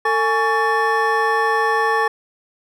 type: tone cluster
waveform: triangle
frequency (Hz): 449.5 / 835 / 1122 / 1772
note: A4 / G#5 / C#6 / A6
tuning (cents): +37 / +9 / +21 / +12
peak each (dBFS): -19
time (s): 0.05-2.08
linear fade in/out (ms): 5
effects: none